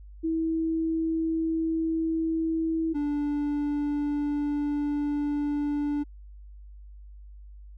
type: tone pair in turn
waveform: sine / triangle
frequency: 324.4 / 291.6 Hz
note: E4 / D4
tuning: -28 / -12 cents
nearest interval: major second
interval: 184 cents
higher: first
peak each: -24 / -23 dBFS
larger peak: second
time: 0.23-2.94 / 2.94-6.04 s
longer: second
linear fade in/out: 20 ms
effects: added 50 Hz sine -43 dBFS peak until 7.77 s